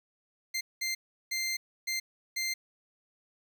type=tone bursts at uneven times; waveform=20% pulse; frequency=2090 Hz; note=C7; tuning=2 cents flat; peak=-25 dBFS; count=5; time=0.54-0.61 / 0.81-0.95 / 1.31-1.57 / 1.87-2 / 2.36-2.54 s; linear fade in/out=10 ms; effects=11-bit